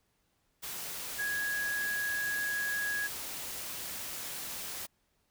sine tone in noise, 1661.2 Hz, G#6, in tune, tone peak -31 dBFS, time 1.18-3.08 s, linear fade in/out 20 ms, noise white, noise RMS -40 dBFS, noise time 0.62-4.87 s, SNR +6 dB, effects pink hiss -75 dBFS RMS until 5.3 s

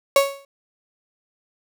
35% pulse tone with exponential decay, 554.4 Hz, C#5, in tune, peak -8 dBFS, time 0.16-0.45 s, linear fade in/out 2 ms, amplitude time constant 61 ms, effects none

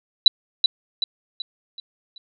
sine tone with echo, 3951 Hz, B7, in tune, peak -5 dBFS, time 0.26-0.28 s, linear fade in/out 2 ms, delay 380 ms, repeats 5, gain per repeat -7 dB, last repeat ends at 2.18 s, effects none

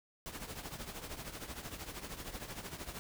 pink noise with tremolo, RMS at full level -42 dBFS, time 0.26-2.99 s, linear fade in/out 0 ms, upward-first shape triangle, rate 13 Hz, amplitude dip 75%, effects none

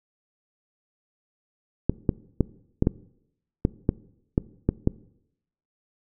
clicks, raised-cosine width 3 ms, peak -6 dBFS, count 10, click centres 1.896 / 2.092 / 2.407 / 2.824 / 2.871 / 3.651 / 3.891 / 4.379 / 4.69 / 4.874 s, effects noise-tail reverb RT60 0.8 s tail -21 dB re dry

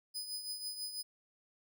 sawtooth tone with tremolo, 5000 Hz, D#8, 8 cents sharp, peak -34 dBFS, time 0.14-1.03 s, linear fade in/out 20 ms, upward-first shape triangle, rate 6.1 Hz, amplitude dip 65%, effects none

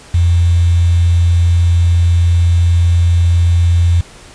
sine tone with quantisation, 86 Hz, F2, 26 cents flat, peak -7 dBFS, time 0.14-4.01 s, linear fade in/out 5 ms, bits 5, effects pink hiss -38 dBFS RMS until 4.34 s + resampled to 22050 Hz

